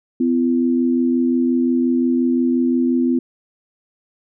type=tone pair together; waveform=sine; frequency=253 / 338.7 Hz; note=B3 / E4; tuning=+42 / +47 cents; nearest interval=perfect fourth; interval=505 cents; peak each=-15 / -20 dBFS; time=0.2-3.19 s; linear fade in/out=5 ms; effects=none